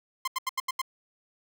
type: tone bursts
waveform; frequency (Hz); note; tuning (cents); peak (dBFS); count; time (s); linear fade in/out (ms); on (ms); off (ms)
sawtooth; 1046.5; C6; 0; -23; 6; 0.25-0.817; 5; 27; 81
effects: none